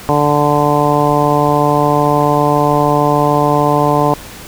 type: harmonic tone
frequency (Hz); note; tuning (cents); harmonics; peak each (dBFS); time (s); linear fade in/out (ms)
146.83; D3; 0; 1 / 2 / 3 / 4 / 5 / 6 / 7; -17 / -17 / -17 / -17 / -17 / -17 / -17; 0.09-4.14; 0
effects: pink hiss -32 dBFS RMS until 4.47 s